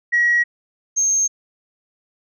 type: tone pair in turn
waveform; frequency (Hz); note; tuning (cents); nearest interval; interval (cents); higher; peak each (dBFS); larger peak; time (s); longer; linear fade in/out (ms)
sine; 1910 / 6404; A#6 / G8; +42 / +36; octave + major sixth; 2094; second; -12 / -14; first; 0.12-0.44 / 0.96-1.28; neither; 20
effects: tanh soft clip ceiling -9 dBFS